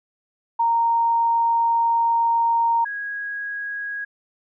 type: tone pair in turn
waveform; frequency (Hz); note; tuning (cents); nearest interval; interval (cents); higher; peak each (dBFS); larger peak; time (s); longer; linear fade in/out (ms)
sine; 927 / 1651.7; A#5 / G#6; -10 / -10; minor seventh; 1000; second; -16 / -26; first; 0.59-2.85 / 2.85-4.05; first; 10
effects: none